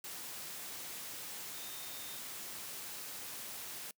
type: tone in noise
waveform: sine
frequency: 3659 Hz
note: A#7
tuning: 33 cents flat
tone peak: -53 dBFS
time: 1.54-2.19 s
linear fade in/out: 2 ms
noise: white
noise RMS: -45 dBFS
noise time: 0.04-3.91 s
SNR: -11 dB
effects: noise-tail reverb RT60 0.1 s tail -26 dB re dry + high-pass 100 Hz 12 dB/octave